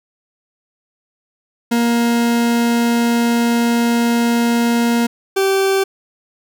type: tone pair in turn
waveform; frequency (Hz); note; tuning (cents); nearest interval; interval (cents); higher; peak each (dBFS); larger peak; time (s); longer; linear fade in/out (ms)
40% pulse; 235.1 / 387.9; A#3 / G4; +15 / -18; major sixth; 867; second; -12; neither; 1.71-5.07 / 5.36-5.84; first; 10
effects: none